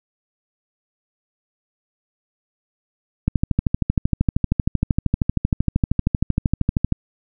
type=click train; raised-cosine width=5 ms; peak=-4 dBFS; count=48; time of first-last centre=3.28-6.923 s; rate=12.9 Hz; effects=none